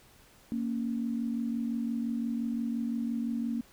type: tone pair together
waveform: sine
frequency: 231.4 / 277.2 Hz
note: A#3 / C#4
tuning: -13 / 0 cents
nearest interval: minor third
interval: 313 cents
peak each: -30 / -36 dBFS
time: 0.52-3.61 s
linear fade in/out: 0 ms
effects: pink hiss -59 dBFS RMS until 3.72 s